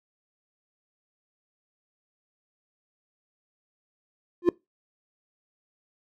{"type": "tone with exponential growth", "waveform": "triangle", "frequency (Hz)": 350, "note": "F4", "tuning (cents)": 4, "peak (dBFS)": -9, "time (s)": [4.42, 4.49], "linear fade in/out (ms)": 2, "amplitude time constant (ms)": 15, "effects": ["noise-tail reverb RT60 0.2 s tail -22 dB re dry"]}